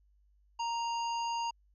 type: harmonic tone with a mistuned harmonic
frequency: 932.3 Hz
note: A#5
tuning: in tune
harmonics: 1 / 3 / 5 / 7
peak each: -32 / -42 / -46 / -49 dBFS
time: 0.59-1.51 s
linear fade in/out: 10 ms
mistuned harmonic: 5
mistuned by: +44 cents
effects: added 50 Hz sine -64 dBFS peak until 1.74 s